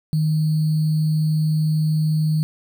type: tone with sample-and-hold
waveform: sine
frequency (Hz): 155.56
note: D#3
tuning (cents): 0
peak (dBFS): -16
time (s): 0.13-2.43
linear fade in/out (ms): 0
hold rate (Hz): 4410
effects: none